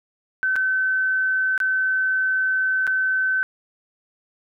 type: tone with dropouts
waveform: sine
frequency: 1528 Hz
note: G6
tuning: 45 cents flat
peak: -18 dBFS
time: 0.43-3.43 s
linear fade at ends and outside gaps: 0 ms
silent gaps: 0.557-0.563 / 1.578-1.602 / 2.868-2.875 s
effects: none